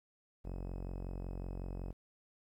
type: tone with low-pass filter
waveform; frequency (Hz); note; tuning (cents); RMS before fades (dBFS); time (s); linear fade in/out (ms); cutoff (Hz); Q
sawtooth; 45.4; F#1; -32; -42; 0.44-1.93; 20; 640; 1
effects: 12-bit

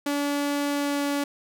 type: tone with pitch glide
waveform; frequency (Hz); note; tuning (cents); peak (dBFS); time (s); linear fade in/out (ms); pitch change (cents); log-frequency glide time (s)
sawtooth; 286.9 to 285.1; D4 to C#4; -40 to +49; -20; 0.06-1.24; 5; -11; 0.7-1.04
effects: none

